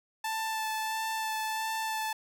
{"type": "tone with vibrato", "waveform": "sawtooth", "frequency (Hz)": 880, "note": "A5", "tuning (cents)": 0, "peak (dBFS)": -27, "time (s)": [0.24, 2.13], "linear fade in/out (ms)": 5, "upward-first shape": "sine", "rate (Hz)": 1.5, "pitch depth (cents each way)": 13, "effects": []}